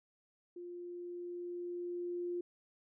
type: tone with level ramp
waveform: sine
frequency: 351.2 Hz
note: F4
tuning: 10 cents sharp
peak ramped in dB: -44 to -35 dBFS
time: 0.56-2.41 s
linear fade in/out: 5 ms
effects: none